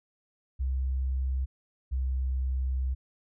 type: tone pair in turn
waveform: sine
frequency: 65.41 / 64.88 Hz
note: C2 / C2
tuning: 0 / -14 cents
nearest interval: unison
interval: 14 cents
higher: first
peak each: -26 dBFS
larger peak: neither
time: 0.59-1.46 / 1.91-2.95 s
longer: second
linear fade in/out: 20 ms
effects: none